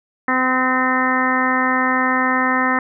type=harmonic tone with a mistuned harmonic; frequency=256.5 Hz; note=C4; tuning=34 cents flat; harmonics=1 / 2 / 3 / 4 / 5 / 6 / 7 / 8; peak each=-21 / -27 / -25 / -22 / -22 / -29 / -20 / -28 dBFS; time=0.28-2.79 s; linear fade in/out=2 ms; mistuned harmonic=7; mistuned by=+23 cents; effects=none